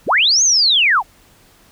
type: linear two-way sweep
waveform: sine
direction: up then down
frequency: 43.65 to 6580 to 669 Hz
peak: -10 dBFS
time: 0.06-1.03 s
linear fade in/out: 50 ms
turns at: 0.43 s
effects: pink hiss -50 dBFS RMS until 1.71 s